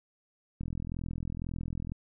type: click train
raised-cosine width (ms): 5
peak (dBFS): -24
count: 56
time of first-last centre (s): 0.61-1.92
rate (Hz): 42
effects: none